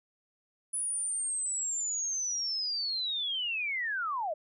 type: linear sweep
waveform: sine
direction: down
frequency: 9956 to 579 Hz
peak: -30 dBFS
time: 0.73-4.34 s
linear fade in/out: 10 ms
effects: none